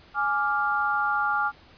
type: chord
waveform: sine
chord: D diminished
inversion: second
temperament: equal with one note detuned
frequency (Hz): 833.5 / 1174.7 / 1396.9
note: Ab5 / D6 / F6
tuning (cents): +6 / 0 / 0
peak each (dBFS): -27 / -28 / -25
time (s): 0.14-1.52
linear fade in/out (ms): 50
effects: pink hiss -53 dBFS RMS until 1.77 s + resampled to 11025 Hz